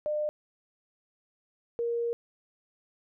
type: tone pair in turn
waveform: sine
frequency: 602 / 469.4 Hz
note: D5 / A#4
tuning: +43 / +12 cents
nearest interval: major third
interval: 431 cents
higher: first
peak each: -27 dBFS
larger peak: neither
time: 0.06-0.29 / 1.79-2.13 s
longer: second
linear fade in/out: 0 ms
effects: none